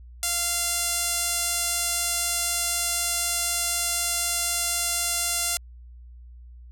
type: tone with band-pass filter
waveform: sawtooth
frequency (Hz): 692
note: F5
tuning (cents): -16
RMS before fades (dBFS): -26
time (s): 0.23-5.57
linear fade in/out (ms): 0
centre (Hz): 8900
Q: 1.4
effects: added 60 Hz sine -42 dBFS peak until 6.71 s